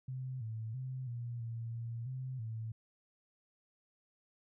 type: tone with pitch steps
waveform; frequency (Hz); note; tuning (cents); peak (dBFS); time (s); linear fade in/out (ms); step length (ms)
sine; 129.4 / 111.2 / 129.6 / 119.2 / 115.2 / 116.2 / 129.6 / 111.9; C3 / A2 / C3 / A#2 / A#2 / A#2 / C3 / A2; -19 / +19 / -16 / +39 / -20 / -5 / -16 / +30; -38; 0.08-2.72; 5; 330
effects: none